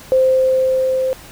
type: tone with level ramp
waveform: sine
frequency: 521 Hz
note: C5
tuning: 7 cents flat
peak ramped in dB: -9 to -15 dBFS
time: 0.12-1.13 s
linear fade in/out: 0 ms
effects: pink hiss -39 dBFS RMS until 1.31 s